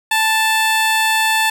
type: tone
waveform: 15% pulse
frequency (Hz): 880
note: A5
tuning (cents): 0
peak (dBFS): -7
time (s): 0.11-1.5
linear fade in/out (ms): 5
effects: none